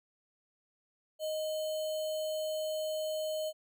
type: tone with sample-and-hold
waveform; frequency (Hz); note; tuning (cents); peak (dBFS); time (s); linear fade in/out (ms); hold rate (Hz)
sine; 622.3; D#5; 0; -32; 1.19-3.53; 50; 3675
effects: none